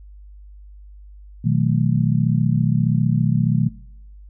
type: chord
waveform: sine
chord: B dominant seventh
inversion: none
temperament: equal with one note detuned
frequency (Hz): 123.47 / 158.47 / 185 / 220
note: B2 / D#3 / F#3 / A3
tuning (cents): 0 / +32 / 0 / 0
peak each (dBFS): -19 / -19 / -24 / -24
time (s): 1.44-3.69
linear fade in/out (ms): 10
effects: noise-tail reverb RT60 0.8 s tail -23 dB re dry + added 50 Hz sine -39 dBFS peak until 4.29 s